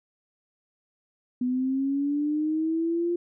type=linear sweep; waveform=sine; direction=up; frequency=246.9 to 349.2 Hz; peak=-23 dBFS; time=1.41-3.16 s; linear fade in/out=5 ms; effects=none